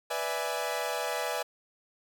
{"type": "chord", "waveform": "sawtooth", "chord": "E dominant seventh", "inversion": "second", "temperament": "equal", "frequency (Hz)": [493.9, 587.3, 659.3, 830.6], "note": ["B4", "D5", "E5", "G#5"], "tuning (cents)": [0, 0, 0, 0], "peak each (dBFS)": -32, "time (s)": [0.1, 1.43], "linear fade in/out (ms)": 10, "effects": []}